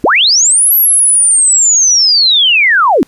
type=linear two-way sweep; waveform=sine; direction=up then down; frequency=220 to 11840 to 220 Hz; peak=-5 dBFS; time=0.04-3.03 s; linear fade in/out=0 ms; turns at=0.74 s; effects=pink hiss -48 dBFS RMS until 3.07 s + resampled to 32000 Hz